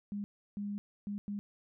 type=tone bursts at uneven times; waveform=sine; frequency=203.9 Hz; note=G#3; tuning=32 cents flat; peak=-35 dBFS; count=4; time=0.12-0.24 / 0.57-0.78 / 1.07-1.18 / 1.28-1.39 s; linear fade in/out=0 ms; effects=none